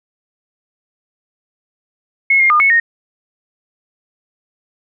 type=tone with pitch steps; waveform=sine; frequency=2178 / 2124 / 1214 / 2200 / 1855 Hz; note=C#7 / C7 / D#6 / C#7 / A#6; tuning=-31 / +25 / -43 / -14 / -9 cents; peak=-8 dBFS; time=2.3-2.8 s; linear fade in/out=5 ms; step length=100 ms; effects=none